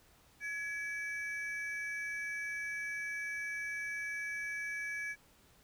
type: ring-modulated tone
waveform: triangle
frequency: 1988 Hz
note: B6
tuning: 11 cents sharp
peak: -32 dBFS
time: 0.4-5.16 s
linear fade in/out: 50 ms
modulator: 310 Hz
effects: pink hiss -65 dBFS RMS until 5.63 s